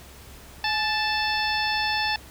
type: harmonic tone with a mistuned harmonic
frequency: 880 Hz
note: A5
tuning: in tune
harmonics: 1 / 2 / 3 / 4 / 5 / 6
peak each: -27 / -28 / -30 / -32 / -32 / -32 dBFS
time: 0.64-2.16 s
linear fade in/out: 2 ms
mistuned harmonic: 1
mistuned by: -60 cents
effects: added 67 Hz sine -47 dBFS peak until 2.3 s + pink hiss -47 dBFS RMS until 2.3 s